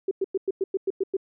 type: tone bursts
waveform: sine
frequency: 385.3 Hz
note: G4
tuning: 30 cents flat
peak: -21 dBFS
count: 9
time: 0.08-1.168 s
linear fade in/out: 5 ms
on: 32 ms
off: 100 ms
effects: none